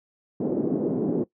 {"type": "band-pass noise", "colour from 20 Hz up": "white", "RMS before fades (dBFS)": -25, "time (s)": [0.4, 1.24], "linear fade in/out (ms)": 5, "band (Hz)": [180, 390], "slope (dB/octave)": 24, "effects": ["noise-tail reverb RT60 0.1 s tail -18 dB re dry"]}